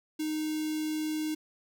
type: tone with notch filter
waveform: square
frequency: 309.2 Hz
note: D#4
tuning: 11 cents flat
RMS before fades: -32 dBFS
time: 0.19-1.35 s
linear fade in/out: 10 ms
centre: 1100 Hz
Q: 0.51
effects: none